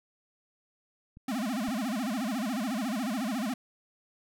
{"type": "clicks", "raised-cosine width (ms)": 5, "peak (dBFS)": [-37, -33], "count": 2, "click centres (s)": [1.171, 1.684]}
{"type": "tone with vibrato", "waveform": "square", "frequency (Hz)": 234.7, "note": "A#3", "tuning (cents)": 12, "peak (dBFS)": -30, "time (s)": [1.28, 3.54], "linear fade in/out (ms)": 5, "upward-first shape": "sine", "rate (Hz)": 14, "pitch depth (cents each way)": 260}
{"effects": []}